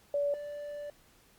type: tone pair in turn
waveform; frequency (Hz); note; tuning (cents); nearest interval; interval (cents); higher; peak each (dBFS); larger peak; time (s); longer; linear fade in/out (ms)
sine / triangle; 574 / 584.4; D5 / D5; -40 / -9; unison; 31; second; -27 / -36; first; 0.14-0.34 / 0.34-0.9; second; 2
effects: pink hiss -63 dBFS RMS until 1.38 s + Opus 48 kbps